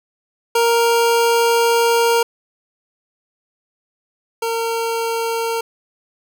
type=tone pair in turn; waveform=25% pulse; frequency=466.2 / 458.2 Hz; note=A#4 / A#4; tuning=0 / -30 cents; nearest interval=unison; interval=30 cents; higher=first; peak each=-9 / -15 dBFS; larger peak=first; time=0.55-2.23 / 4.42-5.61 s; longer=first; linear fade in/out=5 ms; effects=none